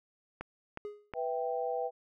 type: click train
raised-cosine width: 0.5 ms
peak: -24 dBFS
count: 3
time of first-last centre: 0.41-1.137 s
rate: 2.75 Hz
type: tone with exponential decay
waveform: triangle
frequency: 415.3 Hz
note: G#4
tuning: in tune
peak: -33 dBFS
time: 0.85-1.12 s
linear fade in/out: 0 ms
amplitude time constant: 58 ms
type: chord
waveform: sine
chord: E minor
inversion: second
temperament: equal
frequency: 493.9 / 659.3 / 784 Hz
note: B4 / E5 / G5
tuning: 0 / 0 / 0 cents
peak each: -34 / -37 / -36 dBFS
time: 1.14-1.91 s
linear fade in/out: 50 ms
effects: none